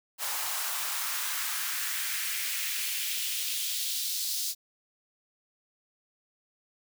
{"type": "noise with high-pass filter sweep", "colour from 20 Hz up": "white", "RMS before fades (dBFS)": -32, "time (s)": [0.18, 4.55], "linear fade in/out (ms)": 50, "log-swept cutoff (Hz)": [790, 4700], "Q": 1.8, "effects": []}